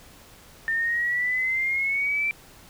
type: exponential sweep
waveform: sine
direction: up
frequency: 1801 to 2349 Hz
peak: -22 dBFS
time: 0.68-2.31 s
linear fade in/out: 0 ms
effects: pink hiss -50 dBFS RMS until 2.69 s